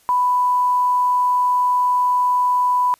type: tone with quantisation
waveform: sine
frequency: 992 Hz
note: B5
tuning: 7 cents sharp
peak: -14 dBFS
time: 0.09-2.94 s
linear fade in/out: 0 ms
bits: 7
effects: white hiss -56 dBFS RMS until 2.99 s + resampled to 32000 Hz